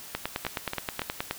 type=two click trains; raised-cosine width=0.3 ms; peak=-14 / -12 dBFS; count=3 / 12; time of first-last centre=0.45-1.018 / 0.15-1.31 s; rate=3.52 / 9.48 Hz; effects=white hiss -44 dBFS RMS until 1.38 s